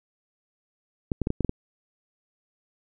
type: clicks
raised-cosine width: 3 ms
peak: -12 dBFS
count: 7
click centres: 1.118 / 1.217 / 1.271 / 1.304 / 1.407 / 1.447 / 1.494 s
effects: none